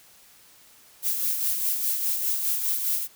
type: noise with tremolo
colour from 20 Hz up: violet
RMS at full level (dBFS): -24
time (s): 1.02-3.08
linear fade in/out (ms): 50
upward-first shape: sine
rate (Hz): 4.9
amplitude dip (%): 45
effects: white hiss -54 dBFS RMS until 3.15 s